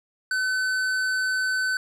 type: tone with hard clipping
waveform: sine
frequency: 1517 Hz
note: F#6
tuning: 43 cents sharp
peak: -24 dBFS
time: 0.31-1.77 s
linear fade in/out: 2 ms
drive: 11 dB
effects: none